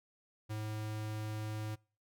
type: tone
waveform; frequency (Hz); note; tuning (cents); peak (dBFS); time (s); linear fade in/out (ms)
square; 107.7; A2; -37; -38; 0.49-1.76; 20
effects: noise-tail reverb RT60 0.4 s tail -26 dB re dry